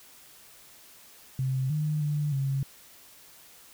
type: tone with pitch steps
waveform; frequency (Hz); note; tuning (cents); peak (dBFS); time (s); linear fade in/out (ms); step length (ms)
sine; 131.5 / 152.1 / 148.2 / 136.4; C3 / D#3 / D3 / C#3; +9 / -39 / +16 / -28; -25; 1.39-2.63; 2; 310
effects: white hiss -53 dBFS RMS until 3.73 s